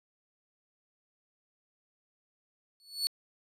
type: tone with exponential growth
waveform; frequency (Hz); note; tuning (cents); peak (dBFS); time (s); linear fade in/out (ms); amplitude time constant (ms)
40% pulse; 4426; C#8; -3; -23; 2.8-3.07; 0; 58
effects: resampled to 32000 Hz